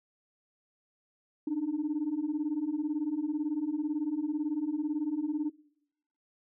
sine beating tone pair, 289.1 / 307.1 Hz, D4 / D#4, -27 / -23 cents, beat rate 18 Hz, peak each -32 / -30 dBFS, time 1.47-5.5 s, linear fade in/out 5 ms, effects noise-tail reverb RT60 0.9 s tail -24 dB re dry + tanh soft clip ceiling -24 dBFS

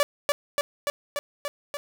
sawtooth tone with echo, 577 Hz, D5, 31 cents flat, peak -14 dBFS, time 0-0.03 s, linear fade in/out 0 ms, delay 290 ms, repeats 6, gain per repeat -2 dB, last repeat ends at 1.77 s, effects none

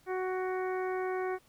harmonic tone, 371.5 Hz, F#4, 7 cents sharp, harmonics 1 / 2 / 3 / 4 / 5 / 6, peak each -32 / -38 / -42 / -44 / -46 / -48 dBFS, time 0.06-1.39 s, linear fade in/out 50 ms, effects pink hiss -65 dBFS RMS until 1.48 s

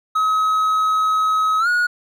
triangle tone with pitch glide, 1276 to 1448.9 Hz, D#6 to F#6, +43 to -37 cents, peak -13 dBFS, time 0.15-1.87 s, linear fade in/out 10 ms, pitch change +220 cents, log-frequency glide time 1.59-1.68 s, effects none

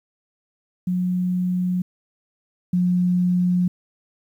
sine tone pair in turn, 181 / 179.23 Hz, F#3 / F3, -38 / +45 cents, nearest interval unison, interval 17 cents, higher first, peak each -19 / -16 dBFS, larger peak second, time 0.87-1.82 / 2.73-3.68 s, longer neither, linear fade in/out 5 ms, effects 9-bit

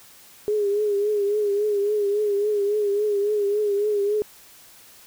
sine tone with vibrato, 412.3 Hz, G#4, 13 cents flat, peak -19 dBFS, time 0.48-4.22 s, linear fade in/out 0 ms, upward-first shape triangle, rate 3.6 Hz, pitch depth 67 cents each way, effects white hiss -49 dBFS RMS until 5.06 s

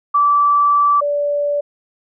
sine tone pair in turn, 1160 / 580 Hz, D6 / D5, -22 / -22 cents, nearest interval octave, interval 1200 cents, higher first, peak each -10 / -15 dBFS, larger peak first, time 0.14-1.01 / 1.01-1.61 s, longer first, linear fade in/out 10 ms, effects none

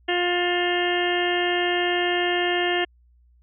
harmonic tone with a mistuned harmonic, 353.5 Hz, F4, 21 cents sharp, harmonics 1 / 2 / 3 / 4 / 5 / 6 / 7 / 8 / 9, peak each -24 / -27 / -37 / -36 / -27 / -31 / -39 / -29 / -33 dBFS, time 0.08-2.85 s, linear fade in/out 10 ms, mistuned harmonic 7, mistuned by +59 cents, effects added 60 Hz sine -54 dBFS peak until 3.42 s

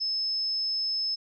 sine tone, 5220 Hz, E8, 18 cents flat, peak -26 dBFS, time 0-1.16 s, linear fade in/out 20 ms, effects none

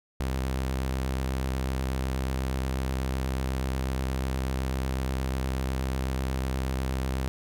sawtooth tone with vibrato, 65.5 Hz, C2, 2 cents sharp, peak -23 dBFS, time 0.2-7.28 s, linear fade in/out 0 ms, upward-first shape square, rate 8.2 Hz, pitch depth 16 cents each way, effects none

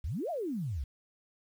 sine exponential two-way sweep, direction up then down, 59 to 733 to 59 Hz, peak -32 dBFS, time 0.04-0.84 s, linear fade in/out 5 ms, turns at 0.3 s, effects 10-bit

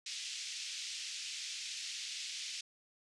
white band-pass noise, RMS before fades -43 dBFS, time 0.06-2.61 s, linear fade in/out 5 ms, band 2400 to 6300 Hz, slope 24 dB/octave, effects resampled to 24000 Hz

